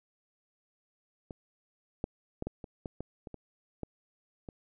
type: clicks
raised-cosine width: 2 ms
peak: -28 / -18 / -21 / -22 / -29 / -24 / -24 / -29 / -29 / -23 / -29 dBFS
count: 11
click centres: 1.308 / 2.041 / 2.424 / 2.47 / 2.642 / 2.858 / 3.006 / 3.272 / 3.343 / 3.833 / 4.488 s
effects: none